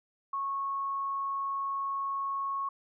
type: tone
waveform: sine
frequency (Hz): 1100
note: C#6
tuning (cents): -14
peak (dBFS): -30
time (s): 0.33-2.69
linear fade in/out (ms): 5
effects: none